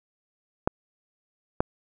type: clicks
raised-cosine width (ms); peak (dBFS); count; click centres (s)
1; -7; 2; 0.675 / 1.605
effects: none